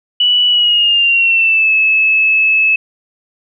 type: tone with pitch glide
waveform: sine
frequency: 2952 to 2600 Hz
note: F#7 to E7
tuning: -5 to -24 cents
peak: -8 dBFS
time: 0.2-2.76 s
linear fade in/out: 5 ms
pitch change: -219 cents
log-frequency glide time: 0.48-1.72 s
effects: none